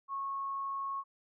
sine tone, 1097 Hz, C#6, 18 cents flat, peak -34 dBFS, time 0.08-1.04 s, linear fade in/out 50 ms, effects none

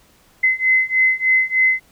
sine beating tone pair, 2046 / 2049.3 Hz, C7 / C7, -39 / -37 cents, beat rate 3.3 Hz, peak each -17 / -16 dBFS, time 0.43-1.8 s, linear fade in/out 10 ms, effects pink hiss -54 dBFS RMS until 1.91 s

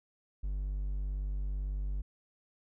triangle tone, 49 Hz, G1, in tune, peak -30 dBFS, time 0.43-2.02 s, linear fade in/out 10 ms, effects none

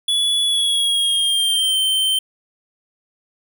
square tone with pitch glide, 3411 to 3110 Hz, G#7 to G7, +46 to -14 cents, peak -16 dBFS, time 0.08-2.19 s, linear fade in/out 5 ms, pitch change -160 cents, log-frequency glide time 0.43-1.77 s, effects none

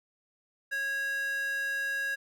square tone with high-pass filter, 550 Hz, C#5, 14 cents flat, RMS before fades -32 dBFS, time 0.71-2.16 s, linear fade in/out 20 ms, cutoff 1500 Hz, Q 9.3, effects none

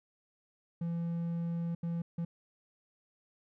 triangle tone bursts at uneven times, 169 Hz, E3, 43 cents sharp, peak -30 dBFS, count 3, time 0.81-1.75 / 1.83-2.02 / 2.18-2.25 s, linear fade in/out 5 ms, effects none

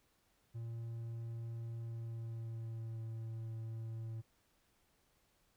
triangle tone with pitch glide, 115.4 to 112.7 Hz, A#2 to A2, -17 to +42 cents, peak -39 dBFS, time 0.54-4.22 s, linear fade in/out 20 ms, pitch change -41 cents, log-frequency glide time 1.79-3.11 s, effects pink hiss -75 dBFS RMS until 5.56 s

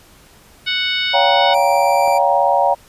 harmonic tone, 740 Hz, F#5, in tune, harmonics 2 / 3 / 4 / 5 / 6 / 7, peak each -25 / -22 / -22 / -21 / -30 / -32 dBFS, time 0.66-1.55 s, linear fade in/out 20 ms
sine chord, G half-diminished seventh, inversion second, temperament just, 564.5 / 705.6 / 784 / 940.8 Hz, Db5 / F5 / G5 / Bb5, +31 / +18 / 0 / +16 cents, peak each -17 dBFS, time 1.13-2.75 s, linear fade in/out 20 ms
sawtooth tone, 2346 Hz, D7, 2 cents flat, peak -22 dBFS, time 1.53-2.19 s, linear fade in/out 20 ms
click, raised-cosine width 1 ms, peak -19 dBFS, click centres 2.079 s
effects pink hiss -47 dBFS RMS until 2.88 s + resampled to 32000 Hz

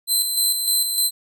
15% pulse tone with tremolo, 4074 Hz, C8, 47 cents flat, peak -10 dBFS, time 0.07-1.11 s, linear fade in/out 50 ms, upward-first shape square, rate 3.3 Hz, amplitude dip 45%, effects none

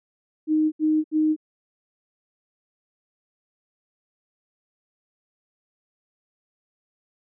sine tone bursts, 310 Hz, D#4, 6 cents flat, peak -17 dBFS, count 3, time 0.47-1.364 s, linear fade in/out 50 ms, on 250 ms, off 72 ms, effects none

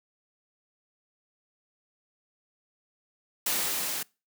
white noise with level ramp, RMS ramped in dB -27 to -33 dBFS, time 3.46-4.03 s, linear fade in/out 5 ms, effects noise-tail reverb RT60 0.3 s tail -25 dB re dry + high-pass 150 Hz 12 dB/octave

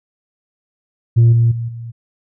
sine tone with level steps, 116.54 Hz, A#2, in tune, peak -4 / -8 / -19 / -26 dBFS, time 1.16-1.92 s, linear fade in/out 20 ms, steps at 1.32 / 1.51 / 1.68 s, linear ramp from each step 10 ms, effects tanh soft clip ceiling -5 dBFS

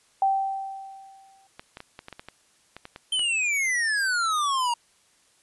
sine tone with exponential decay, 778 Hz, G5, 13 cents flat, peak -17 dBFS, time 0.22-1.47 s, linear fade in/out 2 ms, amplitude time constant 270 ms
clicks, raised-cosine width 0.3 ms, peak -23 dBFS, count 12, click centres 1.595 / 1.771 / 1.804 / 1.991 / 2.084 / 2.127 / 2.195 / 2.286 / 2.766 / 2.854 / 2.961 / 3.194 s
square exponential sweep, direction down, 3136 to 932.3 Hz, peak -23 dBFS, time 3.12-4.74 s, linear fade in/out 5 ms
effects white hiss -62 dBFS RMS until 5.42 s + resampled to 24000 Hz

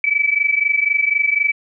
sine tone pair together, 2287 / 2311 Hz, D7 / D7, -47 / -28 cents, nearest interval unison, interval 19 cents, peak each -17 dBFS, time 0.04-1.52 s, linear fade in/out 2 ms, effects none

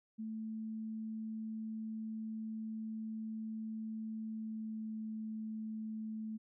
sine tone with pitch glide, 220 to 218.5 Hz, A3 to A3, 0 to -12 cents, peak -39 dBFS, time 0.18-6.38 s, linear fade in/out 20 ms, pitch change -12 cents, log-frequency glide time 4.28-4.96 s, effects none

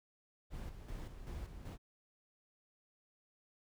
brown noise with tremolo, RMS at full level -44 dBFS, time 0.5-1.78 s, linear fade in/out 50 ms, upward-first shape square, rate 2.6 Hz, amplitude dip 55%, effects none

